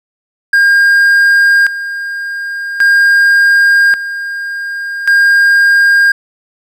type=tone with tremolo; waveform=triangle; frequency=1612 Hz; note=G6; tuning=48 cents sharp; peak=-3 dBFS; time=0.53-6.12 s; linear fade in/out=5 ms; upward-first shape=square; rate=0.44 Hz; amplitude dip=75%; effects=none